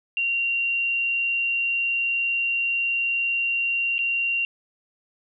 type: tone with dropouts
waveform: sine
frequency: 2761 Hz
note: F7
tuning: 20 cents flat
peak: -21 dBFS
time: 0.17-4.45 s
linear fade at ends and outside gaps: 1 ms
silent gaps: 3.982-3.99 s
effects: none